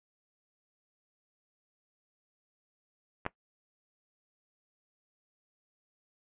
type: clicks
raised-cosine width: 0.5 ms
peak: -30 / -15 dBFS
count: 2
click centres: 3.253 / 3.264 s
effects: noise-tail reverb RT60 0.1 s tail -19 dB re dry + resampled to 8000 Hz